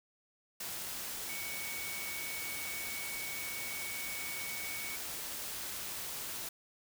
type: tone in noise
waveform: sine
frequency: 2238 Hz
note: C#7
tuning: 16 cents sharp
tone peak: -42 dBFS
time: 1.29-4.96 s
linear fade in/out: 5 ms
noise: white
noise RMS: -41 dBFS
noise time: 0.6-6.49 s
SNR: -4 dB
effects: none